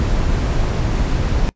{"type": "noise", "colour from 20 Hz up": "brown", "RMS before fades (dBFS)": -17, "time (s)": [0, 1.49], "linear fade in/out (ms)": 0, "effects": ["noise-tail reverb RT60 0.1 s tail -23 dB re dry", "resampled to 16000 Hz"]}